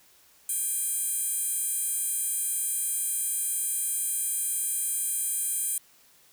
15% pulse tone with high-pass filter, 803 Hz, G5, 41 cents sharp, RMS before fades -29 dBFS, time 0.49-5.78 s, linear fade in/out 2 ms, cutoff 10000 Hz, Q 6.9, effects white hiss -59 dBFS RMS until 6.32 s

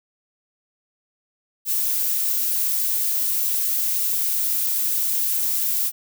violet noise, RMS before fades -22 dBFS, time 1.65-5.92 s, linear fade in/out 50 ms, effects none

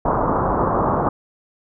white low-pass noise, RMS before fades -19 dBFS, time 0.05-1.09 s, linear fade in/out 5 ms, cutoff 1200 Hz, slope 48 dB/octave, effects none

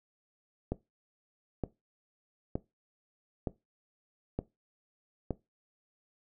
click train, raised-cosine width 2 ms, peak -18 dBFS, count 6, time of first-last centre 0.72-5.307 s, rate 1.09 Hz, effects noise-tail reverb RT60 0.2 s tail -18 dB re dry

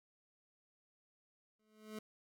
25% pulse tone with exponential growth, 215.3 Hz, A3, 37 cents flat, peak -38 dBFS, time 1.59-1.99 s, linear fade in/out 5 ms, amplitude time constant 86 ms, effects none

